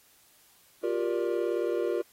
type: chord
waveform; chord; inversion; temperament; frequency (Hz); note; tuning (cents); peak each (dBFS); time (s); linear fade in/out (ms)
triangle; G minor seventh; third; just; 352.8 / 392 / 470.4 / 588; F4 / G4 / Bb4 / D5; +18 / 0 / +16 / +2; -28 / -31 / -29 / -33; 0.83-2.02; 10
effects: white hiss -61 dBFS RMS until 2.12 s + AAC 48 kbps